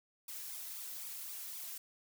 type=noise with flanger; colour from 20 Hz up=blue; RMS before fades=-45 dBFS; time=0.28-1.78 s; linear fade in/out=5 ms; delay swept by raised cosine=0.83 to 3.03 ms; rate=3.9 Hz; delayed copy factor=+0.95; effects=none